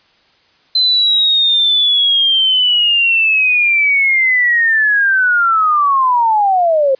sine linear sweep, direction down, 4069 to 518 Hz, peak -9 dBFS, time 0.75-6.95 s, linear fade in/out 5 ms, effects white hiss -53 dBFS RMS until 6.99 s + resampled to 11025 Hz

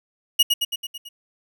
40% pulse tone with echo, 2883 Hz, F#7, 46 cents flat, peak -11 dBFS, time 0.39-0.43 s, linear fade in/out 10 ms, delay 110 ms, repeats 6, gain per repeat -4 dB, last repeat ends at 1.09 s, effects none

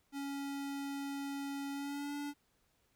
square tone with pitch glide, 279.2 to 288.4 Hz, C#4 to D4, +13 to -31 cents, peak -39 dBFS, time 0.12-2.34 s, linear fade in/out 50 ms, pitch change +56 cents, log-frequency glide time 1.72-2.14 s, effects pink hiss -75 dBFS RMS until 2.95 s

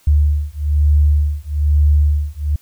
sine beating tone pair, 73.42 / 74.52 Hz, D2 / D2, 0 / +26 cents, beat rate 1.1 Hz, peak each -14 dBFS, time 0.07-2.56 s, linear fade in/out 5 ms, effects white hiss -53 dBFS RMS until 2.61 s

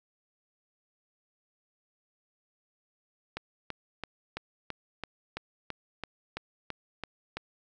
click train, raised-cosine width 0.3 ms, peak -19 dBFS, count 13, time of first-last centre 3.37-7.37 s, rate 3 Hz, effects none

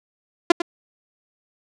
sawtooth tone with echo, 342.7 Hz, F4, 33 cents flat, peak -4 dBFS, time 0.5-0.52 s, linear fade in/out 5 ms, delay 100 ms, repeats 1, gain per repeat -12 dB, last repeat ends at 0.62 s, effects low-pass 6000 Hz 12 dB/octave

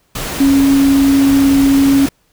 sine tone in noise, 275.3 Hz, C#4, 12 cents flat, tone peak -7 dBFS, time 0.4-2.06 s, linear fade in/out 5 ms, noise pink, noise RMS -22 dBFS, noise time 0.15-2.09 s, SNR +12 dB, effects pink hiss -58 dBFS RMS until 2.32 s

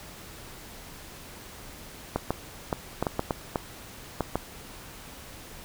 clicks, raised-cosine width 1 ms, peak -11 dBFS, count 10, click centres 2.16 / 2.306 / 2.728 / 3.026 / 3.068 / 3.194 / 3.308 / 3.558 / 4.207 / 4.356 s, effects pink hiss -45 dBFS RMS until 5.64 s

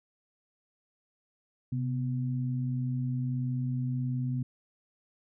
sine tone pair together, 129.7 / 248.5 Hz, C3 / B3, -15 / +11 cents, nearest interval major seventh, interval 1126 cents, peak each -29 / -35 dBFS, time 1.72-4.43 s, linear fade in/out 5 ms, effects none

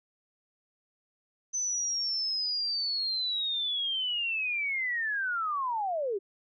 sine linear sweep, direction down, 6120 to 370 Hz, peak -28 dBFS, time 1.53-6.19 s, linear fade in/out 20 ms, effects none

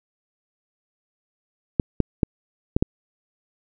clicks, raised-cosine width 3 ms, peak -4 dBFS, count 5, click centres 1.798 / 2.003 / 2.232 / 2.765 / 2.825 s, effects none

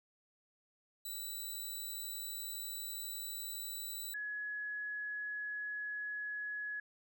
5% pulse / sine tone pair in turn, 3951 / 1687.8 Hz, B7 / G#6, 0 / +27 cents, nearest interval octave + minor third, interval 1473 cents, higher first, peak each -33 / -38 dBFS, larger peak first, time 1.05-4.14 / 4.14-6.8 s, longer first, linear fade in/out 5 ms, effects none

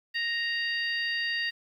harmonic tone, 932.3 Hz, A#5, in tune, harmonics 2 / 3 / 4 / 5, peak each -29 / -34 / -40 / -36 dBFS, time 0.14-1.51 s, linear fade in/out 20 ms, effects 10-bit

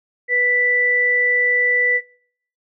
sine tone pair together, 492.6 / 1975.5 Hz, B4 / B6, -5 / 0 cents, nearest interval 2 octaves, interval 2405 cents, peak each -24 / -15 dBFS, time 0.28-2.01 s, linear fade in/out 50 ms, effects noise-tail reverb RT60 0.6 s tail -22 dB re dry

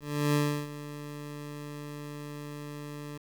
20% pulse tone with ADSR envelope, 146.83 Hz, D3, in tune, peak -18 dBFS, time 0-3.18 s, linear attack 340 ms, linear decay 330 ms, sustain -16 dB, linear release 8 ms, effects 9-bit

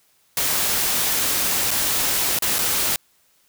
white noise with dropouts, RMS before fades -21 dBFS, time 0.37-2.96 s, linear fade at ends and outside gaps 1 ms, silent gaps 1.707-1.713 / 2.388-2.422 / 2.584-2.589 s, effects white hiss -61 dBFS RMS until 3.48 s

